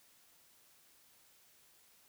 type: silence
effects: white hiss -66 dBFS RMS until 2.08 s